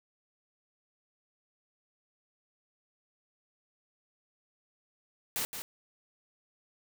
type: noise with echo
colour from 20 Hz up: white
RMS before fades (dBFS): -33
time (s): 5.36-5.45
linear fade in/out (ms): 0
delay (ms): 170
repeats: 1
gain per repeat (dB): -7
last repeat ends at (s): 5.62
effects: none